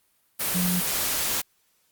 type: tone in noise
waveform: sine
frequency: 179.4 Hz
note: F3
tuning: 47 cents sharp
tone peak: -23 dBFS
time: 0.54-0.81 s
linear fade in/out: 20 ms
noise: white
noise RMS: -26 dBFS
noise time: 0.39-1.42 s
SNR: 0 dB
effects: white hiss -67 dBFS RMS until 1.91 s + Opus 32 kbps